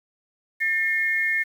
sine tone pair together, 1797.1 / 2147 Hz, A6 / C7, +36 / +44 cents, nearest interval minor third, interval 308 cents, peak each -23 dBFS, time 0.6-1.44 s, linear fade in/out 20 ms, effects 8-bit

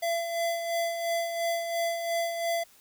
square tone with tremolo, 676 Hz, E5, 43 cents sharp, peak -26 dBFS, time 0.02-2.64 s, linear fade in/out 10 ms, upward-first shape sine, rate 2.9 Hz, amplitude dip 50%, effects white hiss -58 dBFS RMS until 2.8 s

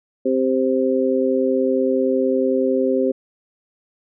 harmonic tone, 130.81 Hz, C3, in tune, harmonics 2 / 3 / 4, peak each -20 / -20 / -20 dBFS, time 0.25-3.12 s, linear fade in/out 10 ms, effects none

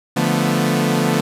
sawtooth chord, B half-diminished seventh, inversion first, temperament equal, 146.83 / 174.61 / 220 / 246.9 Hz, D3 / F3 / A3 / B3, 0 / 0 / 0 / 0 cents, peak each -17 dBFS, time 0.16-1.21 s, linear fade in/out 10 ms, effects resampled to 32000 Hz + 8-bit

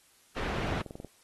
pink low-pass noise, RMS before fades -34 dBFS, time 0.36-0.82 s, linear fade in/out 10 ms, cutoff 2700 Hz, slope 12 dB/octave
click train, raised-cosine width 2 ms, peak -28 dBFS, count 12, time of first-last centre 0.54-1.047 s, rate 21.7 Hz
effects white hiss -63 dBFS RMS until 1.23 s + AAC 32 kbps

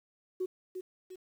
sine tone with echo, 370 Hz, F#4, in tune, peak -29 dBFS, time 0.4-0.46 s, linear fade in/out 10 ms, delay 350 ms, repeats 2, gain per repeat -7 dB, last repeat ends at 1.16 s, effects tanh soft clip ceiling -25 dBFS + 10-bit

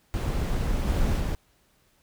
brown noise with level steps, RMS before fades -26 / -24 / -27 dBFS, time 0.14-1.35 s, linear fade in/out 0 ms, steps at 0.86 / 1.19 s, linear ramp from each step 20 ms, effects pink hiss -65 dBFS RMS until 2.02 s

